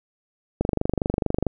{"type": "click train", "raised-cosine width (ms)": 2, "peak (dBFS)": -8, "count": 22, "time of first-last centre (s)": [0.61, 1.467], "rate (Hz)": 24.5, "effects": []}